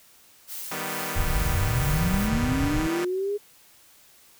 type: noise with tremolo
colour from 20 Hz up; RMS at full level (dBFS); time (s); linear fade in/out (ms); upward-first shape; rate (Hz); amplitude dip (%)
blue; -35; 0.47-2.3; 50; sine; 2.3; 30
type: chord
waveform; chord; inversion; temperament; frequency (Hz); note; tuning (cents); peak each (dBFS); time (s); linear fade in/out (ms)
5% pulse; Eb augmented; none; equal; 155.56 / 196 / 246.9; Eb3 / G3 / B3; 0 / 0 / 0; -23; 0.71-3.05; 5
type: low-pass noise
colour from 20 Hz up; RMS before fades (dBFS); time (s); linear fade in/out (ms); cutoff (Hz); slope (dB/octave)
pink; -27; 1.15-2.88; 20; 170; 96
type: linear sweep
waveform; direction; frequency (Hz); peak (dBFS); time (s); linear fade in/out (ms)
sine; up; 43.65 to 417.1; -24; 1.34-3.38; 20
effects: white hiss -55 dBFS RMS until 4.39 s